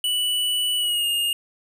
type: tone with pitch glide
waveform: square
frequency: 2960 to 2836 Hz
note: F#7 to F7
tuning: 0 to +26 cents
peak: -21 dBFS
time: 0.04-1.33 s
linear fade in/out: 2 ms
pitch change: -74 cents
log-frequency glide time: 0.77-1.06 s
effects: 10-bit